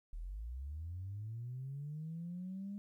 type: linear sweep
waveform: sine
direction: up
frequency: 36.94 to 204.6 Hz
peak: -40 dBFS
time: 0.13-2.78 s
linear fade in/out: 0 ms
effects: tanh soft clip ceiling -36 dBFS + 13-bit